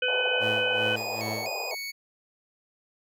harmonic tone, 502 Hz, B4, 28 cents sharp, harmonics 1 / 3 / 5 / 6, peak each -29 / -29 / -29 / -29 dBFS, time 0.02-0.96 s, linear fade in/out 5 ms
white band-pass noise, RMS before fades -35 dBFS, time 0.08-1.75 s, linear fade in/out 5 ms, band 440 to 880 Hz, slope 48 dB/octave
15% pulse tone with tremolo, 110 Hz, A2, in tune, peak -26 dBFS, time 0.39-1.51 s, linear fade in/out 50 ms, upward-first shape sine, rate 2.5 Hz, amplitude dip 80%
25% pulse tone with vibrato, 2349 Hz, D7, in tune, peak -29 dBFS, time 0.96-1.92 s, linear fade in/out 20 ms, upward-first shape square, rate 2 Hz, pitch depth 95 cents each way
effects none

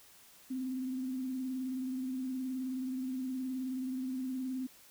sine tone with vibrato, 258.7 Hz, C4, 19 cents flat, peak -34 dBFS, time 0.5-4.67 s, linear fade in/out 10 ms, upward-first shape triangle, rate 19 Hz, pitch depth 45 cents each way, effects white hiss -59 dBFS RMS until 4.9 s

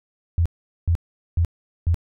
sine tone bursts, 84.6 Hz, E2, 45 cents sharp, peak -15 dBFS, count 4, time 0.38-1.944 s, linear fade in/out 0 ms, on 76 ms, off 420 ms, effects none

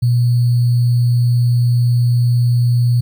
sine tone with sample-and-hold, 121 Hz, B2, 35 cents flat, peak -10 dBFS, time 0.02-3.01 s, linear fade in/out 10 ms, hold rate 4410 Hz, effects none

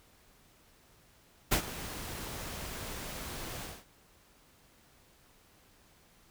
pink noise with ADSR envelope, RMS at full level -25 dBFS, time 1.51-3.85 s, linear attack 16 ms, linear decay 84 ms, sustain -16 dB, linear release 230 ms, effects pink hiss -63 dBFS RMS until 6.3 s

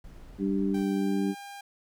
brown noise, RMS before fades -47 dBFS, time 0.04-0.83 s, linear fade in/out 2 ms
harmonic tone, 98 Hz, G2, in tune, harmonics 2 / 3 / 4, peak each -27 / -29 / -33 dBFS, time 0.38-1.35 s, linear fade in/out 50 ms
sawtooth tone with pitch glide, 784 to 802.3 Hz, G5 to G5, 0 to +40 cents, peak -37 dBFS, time 0.74-1.61 s, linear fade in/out 5 ms, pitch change +40 cents, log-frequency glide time 0.9-1.28 s
effects none

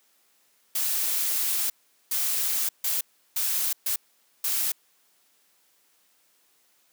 blue noise bursts at uneven times, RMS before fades -26 dBFS, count 6, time 0.75-1.7 / 2.11-2.69 / 2.84-3.01 / 3.36-3.73 / 3.86-3.96 / 4.44-4.72 s, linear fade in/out 5 ms, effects white hiss -65 dBFS RMS until 6.92 s + high-pass 200 Hz 12 dB/octave

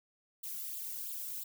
violet noise with flanger, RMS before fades -41 dBFS, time 0.43-1.44 s, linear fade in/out 10 ms, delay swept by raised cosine 0.25 to 1.45 ms, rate 3 Hz, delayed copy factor +0.7, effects none

